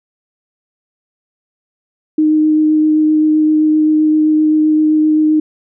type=tone with vibrato; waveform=sine; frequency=308.5 Hz; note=D#4; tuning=15 cents flat; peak=-8 dBFS; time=2.18-5.4 s; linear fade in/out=5 ms; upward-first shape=sine; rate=7.7 Hz; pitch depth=9 cents each way; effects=none